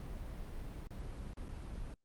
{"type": "noise with dropouts", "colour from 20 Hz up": "brown", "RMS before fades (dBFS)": -44, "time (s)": [0, 1.94], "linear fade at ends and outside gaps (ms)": 1, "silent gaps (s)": [[0.871, 0.906], [1.334, 1.371], [1.484, 1.489]], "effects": ["Opus 32 kbps"]}